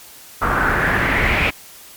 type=noise with low-pass filter sweep; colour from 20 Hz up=pink; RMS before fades=-17 dBFS; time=0.41-1.51 s; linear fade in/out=20 ms; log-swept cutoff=1300 to 2500 Hz; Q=4.4; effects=white hiss -41 dBFS RMS until 1.96 s + MP3 96 kbps